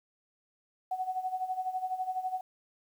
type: tone with tremolo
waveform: sine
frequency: 745 Hz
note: F#5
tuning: 12 cents sharp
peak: -28 dBFS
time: 0.91-2.41 s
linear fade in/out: 5 ms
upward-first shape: sine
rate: 12 Hz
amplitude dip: 75%
effects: 10-bit